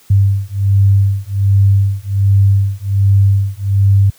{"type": "beating tone pair", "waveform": "sine", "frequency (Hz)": [98.2, 99.5], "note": ["G2", "G2"], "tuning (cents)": [4, 26], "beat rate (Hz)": 1.3, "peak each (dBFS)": -11, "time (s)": [0.1, 4.1], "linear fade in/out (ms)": 5, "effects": ["white hiss -47 dBFS RMS until 4.18 s", "high-pass 60 Hz 12 dB/octave"]}